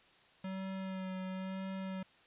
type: tone with vibrato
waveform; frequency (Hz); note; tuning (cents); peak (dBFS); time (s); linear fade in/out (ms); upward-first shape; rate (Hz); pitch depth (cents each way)
square; 189; F#3; +37; -39; 0.44-2.03; 5; sine; 0.99; 19
effects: white hiss -64 dBFS RMS until 2.26 s + resampled to 8000 Hz